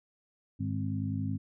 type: harmonic tone with a mistuned harmonic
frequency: 51 Hz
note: G#1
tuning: 31 cents flat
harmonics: 2 / 3 / 4 / 5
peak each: -33 / -38 / -37 / -36 dBFS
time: 0.59-1.38 s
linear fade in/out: 20 ms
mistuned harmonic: 5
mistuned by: +47 cents
effects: none